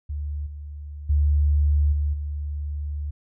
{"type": "tone with level steps", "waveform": "sine", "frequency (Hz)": 73.4, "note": "D2", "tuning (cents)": 0, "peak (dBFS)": [-26, -33, -16, -20, -26], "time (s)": [0.09, 3.11], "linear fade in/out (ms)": 10, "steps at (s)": [0.46, 1.09, 1.92, 2.13], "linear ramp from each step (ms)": 10, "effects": []}